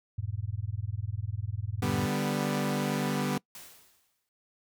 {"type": "tone with tremolo", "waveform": "sine", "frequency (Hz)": 103.83, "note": "G#2", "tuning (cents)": 0, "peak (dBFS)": -27, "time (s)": [0.18, 2.06], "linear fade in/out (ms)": 5, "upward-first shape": "sine", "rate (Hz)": 20, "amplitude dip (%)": 100}
{"type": "chord", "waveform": "sawtooth", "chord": "G major", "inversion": "second", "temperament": "equal", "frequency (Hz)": [146.83, 196, 246.9], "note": ["D3", "G3", "B3"], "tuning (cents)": [0, 0, 0], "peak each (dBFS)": -28, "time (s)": [1.82, 3.38], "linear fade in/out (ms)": 5}
{"type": "noise with exponential decay", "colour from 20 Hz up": "white", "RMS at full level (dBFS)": -44, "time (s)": [3.55, 4.29], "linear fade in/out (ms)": 1, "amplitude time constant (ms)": 160}
{"effects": ["noise-tail reverb RT60 0.1 s tail -22 dB re dry"]}